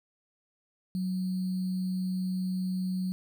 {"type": "tone with sample-and-hold", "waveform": "sine", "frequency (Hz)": 185, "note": "F#3", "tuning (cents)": 0, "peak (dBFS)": -28, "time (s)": [0.95, 3.12], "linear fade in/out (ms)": 0, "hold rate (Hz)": 4410, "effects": []}